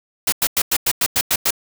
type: noise bursts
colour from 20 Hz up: white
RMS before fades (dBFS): -17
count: 9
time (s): 0.27-1.507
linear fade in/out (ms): 5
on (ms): 53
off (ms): 95
effects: none